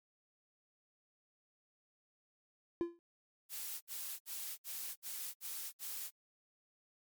triangle tone with exponential decay, 342.3 Hz, F4, 35 cents flat, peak -27 dBFS, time 2.81-2.99 s, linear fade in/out 0 ms, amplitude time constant 38 ms
blue noise bursts, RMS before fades -43 dBFS, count 7, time 3.49-6.108 s, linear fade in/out 50 ms, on 320 ms, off 63 ms
effects MP3 96 kbps

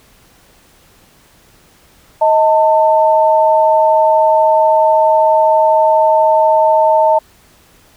sine tone pair together, 630 / 893.9 Hz, D#5 / A5, +21 / +27 cents, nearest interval tritone, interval 606 cents, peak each -10 dBFS, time 2.21-7.19 s, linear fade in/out 10 ms, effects pink hiss -48 dBFS RMS until 7.96 s

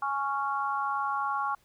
harmonic tone, 277.2 Hz, C#4, in tune, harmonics 3 / 4 / 5, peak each -32 / -30 / -34 dBFS, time 0.02-1.55 s, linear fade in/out 5 ms, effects pink hiss -66 dBFS RMS until 1.64 s

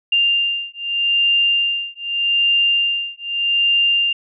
sine beating tone pair, 2794 / 2794.82 Hz, F7 / F7, 0 / +1 cents, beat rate 0.82 Hz, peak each -18 dBFS, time 0.12-4.13 s, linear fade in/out 5 ms, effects none

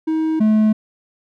triangle tone pair in turn, 317.1 / 215.7 Hz, D#4 / A3, +33 / -34 cents, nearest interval perfect fifth, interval 667 cents, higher first, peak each -14 / -9 dBFS, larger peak second, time 0.07-0.4 / 0.4-0.73 s, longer neither, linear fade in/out 10 ms, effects none

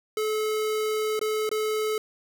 square tone with dropouts, 431.2 Hz, A4, 35 cents flat, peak -25 dBFS, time 0.17-1.98 s, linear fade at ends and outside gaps 2 ms, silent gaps 1.193-1.213 / 1.492-1.514 s, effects none

